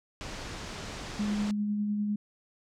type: low-pass noise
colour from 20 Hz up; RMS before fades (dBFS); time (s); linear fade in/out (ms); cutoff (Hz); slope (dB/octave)
pink; -40; 0.21-1.51; 0; 7100; 24
type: tone with tremolo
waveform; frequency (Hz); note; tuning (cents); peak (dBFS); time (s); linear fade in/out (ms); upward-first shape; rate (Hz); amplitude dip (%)
sine; 207.7; G#3; 0; -26; 1.19-2.16; 5; sine; 10; 25
effects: none